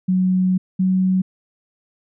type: tone pair in turn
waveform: sine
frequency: 185 / 186.72 Hz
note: F#3 / F#3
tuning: 0 / +16 cents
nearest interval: unison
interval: 16 cents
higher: second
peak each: -14 dBFS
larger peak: neither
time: 0.08-0.58 / 0.79-1.22 s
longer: first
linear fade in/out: 10 ms
effects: none

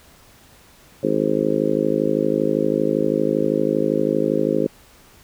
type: harmonic tone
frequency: 52.6 Hz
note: G#1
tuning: 23 cents sharp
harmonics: 3 / 4 / 5 / 6 / 7 / 8 / 9 / 10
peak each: -29 / -26 / -25 / -23 / -26 / -23 / -29 / -24 dBFS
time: 1.03-4.67 s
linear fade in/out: 5 ms
effects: pink hiss -50 dBFS RMS until 5.23 s

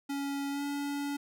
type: tone with pitch glide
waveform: square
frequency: 280 to 284.9 Hz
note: C#4 to C#4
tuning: +18 to +48 cents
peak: -33 dBFS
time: 0.09-1.17 s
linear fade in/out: 10 ms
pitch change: +30 cents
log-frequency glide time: 0.5-0.63 s
effects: none

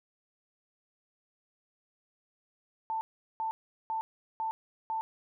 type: tone bursts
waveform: sine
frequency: 889 Hz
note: A5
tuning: 18 cents sharp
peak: -30 dBFS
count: 5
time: 2.9-5.01 s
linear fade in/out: 0 ms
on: 110 ms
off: 390 ms
effects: none

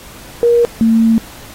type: tone pair in turn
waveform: sine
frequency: 473.4 / 225.8 Hz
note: A#4 / A3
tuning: +27 / +45 cents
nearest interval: octave + minor second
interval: 1282 cents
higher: first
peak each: -7 dBFS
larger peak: neither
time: 0.43-0.65 / 0.81-1.18 s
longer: second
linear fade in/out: 0 ms
effects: pink hiss -36 dBFS RMS until 1.54 s + AAC 48 kbps

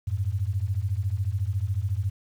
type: beating tone pair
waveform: sine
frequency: 90.7 / 104.7 Hz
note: F#2 / G#2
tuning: -34 / +15 cents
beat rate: 14 Hz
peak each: -27 dBFS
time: 0.07-2.1 s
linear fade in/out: 10 ms
effects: 9-bit

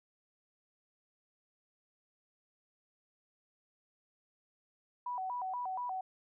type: tone with vibrato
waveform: sine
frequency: 859 Hz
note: A5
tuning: 42 cents flat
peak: -35 dBFS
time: 5.06-6.01 s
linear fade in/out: 5 ms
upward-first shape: square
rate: 4.2 Hz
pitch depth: 230 cents each way
effects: none

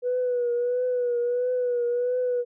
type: tone with vibrato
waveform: sine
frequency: 490 Hz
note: B4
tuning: 14 cents flat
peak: -21 dBFS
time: 0.02-2.45 s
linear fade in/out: 50 ms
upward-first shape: triangle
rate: 1.5 Hz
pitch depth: 49 cents each way
effects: tanh soft clip ceiling -18 dBFS

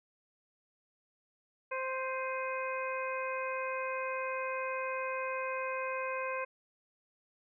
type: harmonic tone with a mistuned harmonic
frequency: 523.3 Hz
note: C5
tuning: in tune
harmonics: 1 / 2 / 3 / 4 / 5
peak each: -37 / -38 / -42 / -45 / -42 dBFS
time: 1.71-6.45 s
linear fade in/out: 10 ms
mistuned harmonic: 5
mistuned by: -73 cents
effects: none

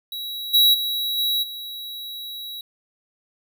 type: tone with level steps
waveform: square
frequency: 3879 Hz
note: B7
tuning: 32 cents flat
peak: -29 / -13 / -23 / -20 / -32 dBFS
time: 0.12-2.61 s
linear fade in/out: 2 ms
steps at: 0.53 / 0.73 / 1.17 / 1.42 s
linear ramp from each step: 20 ms
effects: none

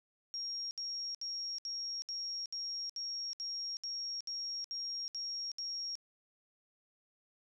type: tone bursts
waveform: sine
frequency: 5580 Hz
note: F8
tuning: 2 cents flat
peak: -37 dBFS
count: 13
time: 0.34-5.954 s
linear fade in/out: 0 ms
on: 370 ms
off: 67 ms
effects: none

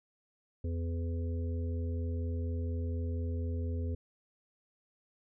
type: harmonic tone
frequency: 84.2 Hz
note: E2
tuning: 37 cents sharp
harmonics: 1 / 3 / 5 / 6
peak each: -32 / -42 / -46 / -48 dBFS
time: 0.64-3.95 s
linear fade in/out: 5 ms
effects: none

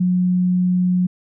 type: tone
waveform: sine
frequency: 181 Hz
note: F#3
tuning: 38 cents flat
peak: -14 dBFS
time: 0-1.07 s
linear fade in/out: 10 ms
effects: none

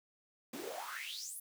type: noise with high-pass filter sweep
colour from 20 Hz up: pink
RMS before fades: -44 dBFS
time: 0.53-1.4 s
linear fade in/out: 5 ms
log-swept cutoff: 230 to 12000 Hz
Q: 7.6
effects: none

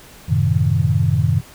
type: chord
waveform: sine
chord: F# diminished seventh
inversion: none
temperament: equal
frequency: 92.5 / 110 / 130.81 / 155.56 Hz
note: F#2 / A2 / C3 / Eb3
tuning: 0 / 0 / 0 / 0 cents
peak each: -19 dBFS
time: 0.28-1.41 s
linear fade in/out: 20 ms
effects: pink hiss -43 dBFS RMS until 1.54 s

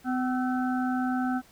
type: harmonic tone with a mistuned harmonic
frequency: 253.7 Hz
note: B3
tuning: 47 cents sharp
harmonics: 1 / 3 / 5 / 6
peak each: -26 / -32 / -38 / -37 dBFS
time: 0.04-1.42 s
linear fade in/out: 50 ms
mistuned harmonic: 5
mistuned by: +62 cents
effects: pink hiss -57 dBFS RMS until 1.51 s

